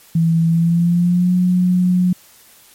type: tone with pitch glide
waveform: sine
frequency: 164.81 to 180.77 Hz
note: E3 to F#3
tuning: 0 to -40 cents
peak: -11 dBFS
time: 0.15-2.13 s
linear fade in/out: 5 ms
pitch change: +160 cents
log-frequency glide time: 0.47-1.33 s
effects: white hiss -47 dBFS RMS until 2.74 s + MP3 64 kbps